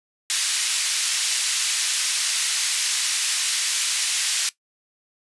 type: band-pass noise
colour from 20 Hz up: white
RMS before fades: -23 dBFS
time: 0.3-4.49 s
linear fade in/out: 0 ms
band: 2200 to 8800 Hz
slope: 12 dB/octave
effects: noise-tail reverb RT60 0.1 s tail -17 dB re dry + resampled to 24000 Hz